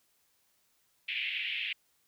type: band-pass noise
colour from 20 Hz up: white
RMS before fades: -35 dBFS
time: 1.08-1.73 s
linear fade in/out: 5 ms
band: 2100 to 3100 Hz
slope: 48 dB/octave
effects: white hiss -72 dBFS RMS until 2.07 s